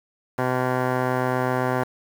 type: tone with low-pass filter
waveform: 10% pulse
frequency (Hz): 127.4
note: C3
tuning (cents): -46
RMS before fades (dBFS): -23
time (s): 0.38-1.84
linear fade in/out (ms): 10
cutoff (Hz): 1300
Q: 7.5
effects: 7-bit